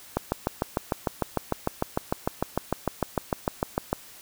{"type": "click train", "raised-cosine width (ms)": 1, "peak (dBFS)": -9, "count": 26, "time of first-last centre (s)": [0.17, 3.929], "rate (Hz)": 6.65, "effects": ["white hiss -48 dBFS RMS until 4.21 s"]}